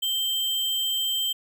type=tone with sample-and-hold; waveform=sine; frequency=3136 Hz; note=G7; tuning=in tune; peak=-23 dBFS; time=0.02-1.33 s; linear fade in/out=10 ms; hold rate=11025 Hz; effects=none